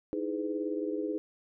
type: chord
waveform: sine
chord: E major seventh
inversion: third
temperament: equal with one note detuned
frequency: 311.1 / 329.6 / 415.3 / 502.5 Hz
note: D#4 / E4 / G#4 / B4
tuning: 0 / 0 / 0 / +30 cents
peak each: -34 / -39 / -35 / -38 dBFS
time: 0.13-1.18 s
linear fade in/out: 0 ms
effects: none